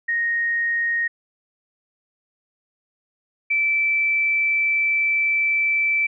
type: tone pair in turn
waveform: sine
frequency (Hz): 1864.7 / 2324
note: A#6 / D7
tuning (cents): 0 / -19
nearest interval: major third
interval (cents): 381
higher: second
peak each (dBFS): -19 / -17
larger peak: second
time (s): 0.08-1.08 / 3.5-6.07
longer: second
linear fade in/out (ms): 10
effects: none